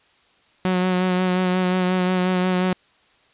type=tone with vibrato; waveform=sawtooth; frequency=183.2 Hz; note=F#3; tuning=17 cents flat; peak=-14 dBFS; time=0.65-2.73 s; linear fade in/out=0 ms; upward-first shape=sine; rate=5.6 Hz; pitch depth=22 cents each way; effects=white hiss -58 dBFS RMS until 3.33 s + resampled to 8000 Hz